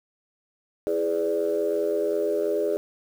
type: chord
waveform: sine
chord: E dominant seventh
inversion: none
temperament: equal with one note detuned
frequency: 329.6 / 415.3 / 504.8 / 587.3 Hz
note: E4 / G#4 / B4 / D5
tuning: 0 / 0 / +38 / 0 cents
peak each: -30 / -24 / -30 / -27 dBFS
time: 0.87-2.77 s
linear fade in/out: 0 ms
effects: tanh soft clip ceiling -14 dBFS + 8-bit